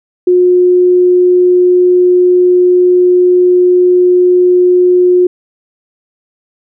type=tone; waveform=sine; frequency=360.2 Hz; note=F#4; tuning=46 cents flat; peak=-4 dBFS; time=0.27-5.27 s; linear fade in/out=5 ms; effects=none